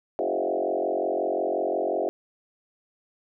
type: tone with frequency modulation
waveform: sine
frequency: 523.3 Hz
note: C5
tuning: in tune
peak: -23 dBFS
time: 0.19-2.09 s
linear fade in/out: 0 ms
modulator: 45.6 Hz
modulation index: 4.2
effects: none

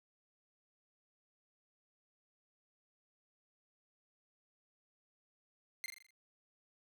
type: tone with echo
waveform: sawtooth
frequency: 2093 Hz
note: C7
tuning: in tune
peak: -35 dBFS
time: 5.84-5.86 s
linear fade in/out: 0 ms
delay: 41 ms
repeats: 6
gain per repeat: -5 dB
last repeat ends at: 6.106 s
effects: none

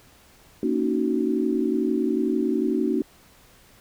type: chord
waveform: sine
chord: D# minor seventh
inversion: second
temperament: just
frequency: 233.3 / 280 / 311.1 / 373.4 Hz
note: A#3 / C#4 / D#4 / F#4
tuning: +2 / +18 / 0 / +16 cents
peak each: -26 dBFS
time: 0.63-3.02 s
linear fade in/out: 2 ms
effects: pink hiss -54 dBFS RMS until 3.8 s

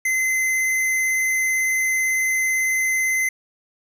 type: tone with vibrato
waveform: square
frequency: 2056 Hz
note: C7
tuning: 31 cents flat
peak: -19 dBFS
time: 0.05-3.29 s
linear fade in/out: 5 ms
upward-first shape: triangle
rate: 18 Hz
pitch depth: 9 cents each way
effects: none

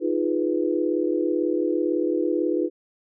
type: chord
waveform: sine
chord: F half-diminished seventh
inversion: third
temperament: equal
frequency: 311.1 / 349.2 / 415.3 / 493.9 Hz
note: Eb4 / F4 / Ab4 / Cb5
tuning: 0 / 0 / 0 / 0 cents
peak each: -25 / -24 / -29 / -28 dBFS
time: 0-2.7 s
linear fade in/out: 50 ms
effects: none

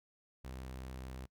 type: tone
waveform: sawtooth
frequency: 64.5 Hz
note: C2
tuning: 24 cents flat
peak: -40 dBFS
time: 0.44-1.26 s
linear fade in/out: 10 ms
effects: noise-tail reverb RT60 0.1 s tail -23 dB re dry

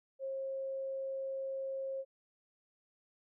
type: tone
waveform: sine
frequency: 537 Hz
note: C5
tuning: 45 cents sharp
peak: -36 dBFS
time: 0.19-2.05 s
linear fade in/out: 50 ms
effects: none

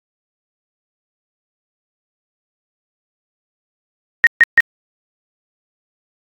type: tone bursts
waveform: sine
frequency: 1864.7 Hz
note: A#6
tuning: in tune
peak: -4 dBFS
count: 3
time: 4.24-4.604 s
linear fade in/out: 0 ms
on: 28 ms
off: 140 ms
effects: AAC 48 kbps

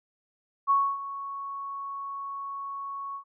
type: tone with ADSR envelope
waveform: sine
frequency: 1108.7 Hz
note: C#6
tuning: in tune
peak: -18 dBFS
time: 0.67-3.24 s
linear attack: 34 ms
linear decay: 270 ms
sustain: -15 dB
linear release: 88 ms
effects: none

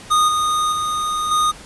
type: tone with level steps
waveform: square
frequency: 1233 Hz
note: D#6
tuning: 16 cents flat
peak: -13 / -17 / -20 / -15 dBFS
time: 0.1-1.52 s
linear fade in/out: 20 ms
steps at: 0.28 / 0.72 / 1.31 s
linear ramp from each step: 5 ms
effects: pink hiss -39 dBFS RMS until 1.65 s + resampled to 24000 Hz

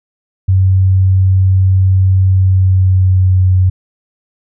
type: tone with pitch glide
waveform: sine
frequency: 94.5 to 92.61 Hz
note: F#2 to F#2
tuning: +37 to +2 cents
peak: -6 dBFS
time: 0.48-3.7 s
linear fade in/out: 10 ms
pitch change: -35 cents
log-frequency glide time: 2.26-3.53 s
effects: none

